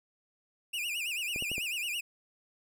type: tone with vibrato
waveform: 45% pulse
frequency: 2637 Hz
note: E7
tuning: in tune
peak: -32 dBFS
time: 0.73-2.01 s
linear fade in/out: 10 ms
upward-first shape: sine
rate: 9.1 Hz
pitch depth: 180 cents each way
type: clicks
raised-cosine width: 2 ms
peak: -27 dBFS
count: 4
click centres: 1.361 / 1.424 / 1.516 / 1.581 s
effects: none